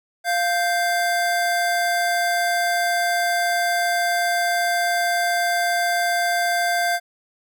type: tone pair together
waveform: square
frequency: 698.5 / 1568.1 Hz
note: F5 / G6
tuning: 0 / 0 cents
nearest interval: octave + major second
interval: 1400 cents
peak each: -21 / -24 dBFS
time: 0.24-7 s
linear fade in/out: 50 ms
effects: none